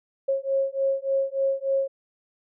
sine beating tone pair, 541 / 544.4 Hz, C#5 / C#5, -42 / -31 cents, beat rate 3.4 Hz, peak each -25 dBFS, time 0.28-1.88 s, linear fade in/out 10 ms, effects none

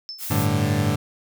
sine tone with exponential decay, 5274 Hz, E8, in tune, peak -28 dBFS, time 0.09-0.38 s, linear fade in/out 0 ms, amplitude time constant 62 ms
blue noise, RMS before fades -31 dBFS, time 0.18-0.48 s, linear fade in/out 50 ms
30% pulse chord, G suspended second, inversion none, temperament equal, 98 / 110 / 146.83 Hz, G2 / A2 / D3, 0 / 0 / 0 cents, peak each -21 dBFS, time 0.3-0.96 s, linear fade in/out 10 ms
effects none

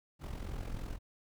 brown noise with amplitude modulation, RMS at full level -37 dBFS, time 0.19-0.99 s, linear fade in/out 50 ms, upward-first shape sine, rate 43.5 Hz, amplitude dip 65%, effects none

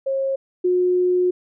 sine tone pair in turn, 540 / 361.4 Hz, C#5 / F#4, -45 / -41 cents, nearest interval perfect fifth, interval 696 cents, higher first, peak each -19 / -15 dBFS, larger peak second, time 0.06-0.36 / 0.64-1.31 s, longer second, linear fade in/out 10 ms, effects none

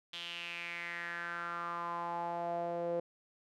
sawtooth tone with band-pass filter sweep, 171.6 Hz, F3, 30 cents flat, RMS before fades -39 dBFS, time 0.13-3 s, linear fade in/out 5 ms, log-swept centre 3300 to 510 Hz, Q 5.2, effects none

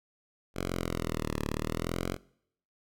5% pulse linear two-way sweep, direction down then up, 46.19 to 36.42 to 46.19 Hz, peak -20 dBFS, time 0.54-2.18 s, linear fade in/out 50 ms, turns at 1.45 s, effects noise-tail reverb RT60 0.7 s tail -23 dB re dry

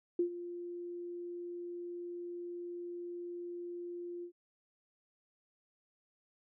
sine tone with ADSR envelope, 349.2 Hz, F4, in tune, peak -26 dBFS, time 0.19-4.32 s, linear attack 4 ms, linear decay 96 ms, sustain -14 dB, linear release 87 ms, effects none

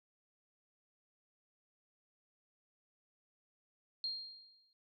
sine tone with exponential decay, 4217 Hz, C8, 13 cents sharp, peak -34 dBFS, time 4.04-4.73 s, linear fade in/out 1 ms, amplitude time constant 150 ms, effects none

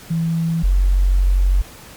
sine tone pair in turn, 164.81 / 46.25 Hz, E3 / F#1, 0 / 0 cents, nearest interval octave + minor seventh, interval 2200 cents, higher first, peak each -16 / -11 dBFS, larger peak second, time 0.1-0.63 / 0.63-1.62 s, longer second, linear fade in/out 10 ms, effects pink hiss -40 dBFS RMS until 1.96 s + MP3 96 kbps

